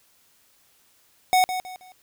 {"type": "tone with echo", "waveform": "square", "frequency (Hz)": 740, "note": "F#5", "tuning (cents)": 0, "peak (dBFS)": -16, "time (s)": [1.33, 1.44], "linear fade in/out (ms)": 0, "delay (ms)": 160, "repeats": 3, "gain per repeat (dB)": -10, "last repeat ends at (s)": 1.92, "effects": ["white hiss -61 dBFS RMS until 2.02 s"]}